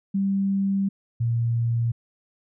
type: tone pair in turn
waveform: sine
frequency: 196 / 116.86 Hz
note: G3 / A#2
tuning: 0 / +5 cents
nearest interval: major sixth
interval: 895 cents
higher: first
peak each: -20 dBFS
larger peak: neither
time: 0.14-0.89 / 1.2-1.92 s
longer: first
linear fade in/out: 10 ms
effects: none